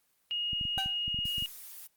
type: tone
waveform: sine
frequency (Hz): 2868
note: F7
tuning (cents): +45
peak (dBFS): -30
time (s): 0.31-1.46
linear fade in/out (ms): 0
type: clicks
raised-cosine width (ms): 5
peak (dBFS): -29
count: 11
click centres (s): 0.532 / 0.612 / 0.653 / 0.777 / 0.86 / 1.08 / 1.145 / 1.189 / 1.255 / 1.382 / 1.424
type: tone with exponential decay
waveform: 30% pulse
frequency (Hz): 774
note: G5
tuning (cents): -22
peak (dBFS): -27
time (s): 0.78-0.99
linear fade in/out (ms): 0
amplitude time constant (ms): 45
type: noise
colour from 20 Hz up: blue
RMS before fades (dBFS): -46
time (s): 1.25-1.87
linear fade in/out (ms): 5
effects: white hiss -72 dBFS RMS until 1.96 s + Opus 24 kbps